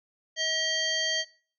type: harmonic tone with a mistuned harmonic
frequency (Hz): 638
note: D#5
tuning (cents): +43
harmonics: 1 / 3 / 5 / 7 / 9 / 10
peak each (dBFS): -36 / -31 / -30 / -32 / -40 / -35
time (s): 0.36-1.25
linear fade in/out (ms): 50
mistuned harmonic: 7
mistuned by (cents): +31
effects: noise-tail reverb RT60 0.5 s tail -24 dB re dry